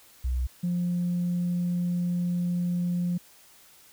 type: tone pair in turn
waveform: sine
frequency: 63 / 176.09 Hz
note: B1 / F3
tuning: +35 / +15 cents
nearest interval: octave + tritone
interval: 1780 cents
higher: second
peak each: -23 dBFS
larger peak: neither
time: 0.24-0.47 / 0.63-3.18 s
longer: second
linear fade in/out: 10 ms
effects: tanh soft clip ceiling -21 dBFS + white hiss -55 dBFS RMS until 3.92 s